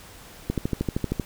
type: click train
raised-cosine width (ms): 3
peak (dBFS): -11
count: 10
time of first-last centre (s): 0.5-1.198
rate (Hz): 12.9
effects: pink hiss -46 dBFS RMS until 1.25 s